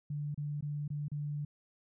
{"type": "tone with dropouts", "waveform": "sine", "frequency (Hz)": 146.83, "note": "D3", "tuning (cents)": 0, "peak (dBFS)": -34, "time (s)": [0.1, 1.45], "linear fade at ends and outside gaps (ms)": 5, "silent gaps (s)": [[0.345, 0.376], [0.609, 0.624], [0.879, 0.902], [1.083, 1.116]], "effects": []}